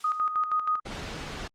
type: noise with exponential decay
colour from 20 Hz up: blue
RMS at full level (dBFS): -38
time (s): 0-0.46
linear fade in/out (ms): 5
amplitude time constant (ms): 100
type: tone with tremolo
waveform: sine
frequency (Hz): 1244.5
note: D#6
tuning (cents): 0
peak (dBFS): -22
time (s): 0.04-0.8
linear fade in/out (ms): 5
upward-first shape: square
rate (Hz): 6.3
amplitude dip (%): 60
type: noise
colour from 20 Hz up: pink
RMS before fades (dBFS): -36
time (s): 0.85-1.48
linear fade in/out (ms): 10
effects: low-pass 5000 Hz 12 dB/octave + Opus 24 kbps